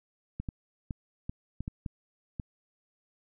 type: clicks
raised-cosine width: 5 ms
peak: -22 dBFS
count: 8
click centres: 0.4 / 0.488 / 0.908 / 1.295 / 1.606 / 1.679 / 1.862 / 2.398 s
effects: none